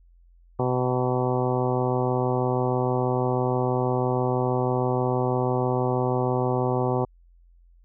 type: harmonic tone with a mistuned harmonic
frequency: 126.2 Hz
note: B2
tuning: 38 cents sharp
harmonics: 1 / 2 / 3 / 4 / 5 / 6 / 7 / 8 / 9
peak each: -26 / -30 / -27 / -29 / -33 / -31 / -33 / -36 / -37 dBFS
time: 0.59-7.05 s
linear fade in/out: 5 ms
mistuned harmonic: 8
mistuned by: -40 cents
effects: added 43 Hz sine -52 dBFS peak until 7.84 s